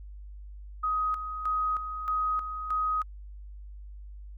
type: tone with tremolo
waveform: sine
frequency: 1257 Hz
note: D#6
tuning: 17 cents sharp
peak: -25 dBFS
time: 0.83-3.03 s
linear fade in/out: 10 ms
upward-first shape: square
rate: 1.6 Hz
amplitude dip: 60%
effects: added 50 Hz sine -41 dBFS peak until 4.37 s